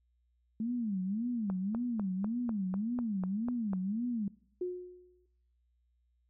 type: tone with vibrato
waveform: sine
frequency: 213 Hz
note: G#3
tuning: 44 cents sharp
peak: -31 dBFS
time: 0.6-4.28 s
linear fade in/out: 2 ms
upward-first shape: sine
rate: 1.8 Hz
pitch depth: 250 cents each way
type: click train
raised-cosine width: 1 ms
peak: -27 dBFS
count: 10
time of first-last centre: 1.5-3.733 s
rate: 4.03 Hz
type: tone with exponential decay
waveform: sine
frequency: 360.6 Hz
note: F#4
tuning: 45 cents flat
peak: -30 dBFS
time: 4.61-5.26 s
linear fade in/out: 5 ms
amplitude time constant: 140 ms
effects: noise-tail reverb RT60 0.7 s tail -23 dB re dry + added 60 Hz sine -70 dBFS peak until 6.29 s